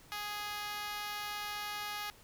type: tone with high-pass filter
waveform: 5% pulse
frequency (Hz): 415.3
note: G#4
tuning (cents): 0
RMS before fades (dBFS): -40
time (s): 0.12-2.1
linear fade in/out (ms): 0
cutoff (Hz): 920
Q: 2
effects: pink hiss -59 dBFS RMS until 2.23 s